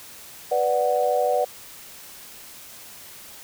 sine chord, B minor, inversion none, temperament equal, 493.9 / 587.3 / 740 Hz, B4 / D5 / F#5, 0 / 0 / 0 cents, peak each -23 dBFS, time 0.51-1.45 s, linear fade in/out 10 ms, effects white hiss -43 dBFS RMS until 3.43 s

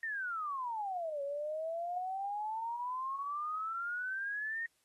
sine exponential two-way sweep, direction down then up, 1859 to 554.4 to 1859 Hz, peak -35 dBFS, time 0.03-4.66 s, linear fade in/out 2 ms, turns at 1.22 s, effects white hiss -75 dBFS RMS until 4.84 s + AAC 32 kbps

